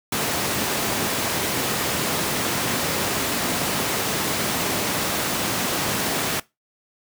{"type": "high-pass noise", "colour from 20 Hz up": "pink", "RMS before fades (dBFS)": -24, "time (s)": [0.12, 6.4], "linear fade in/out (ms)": 5, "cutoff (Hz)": 150, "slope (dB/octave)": 12, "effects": ["noise-tail reverb RT60 0.2 s tail -20 dB re dry"]}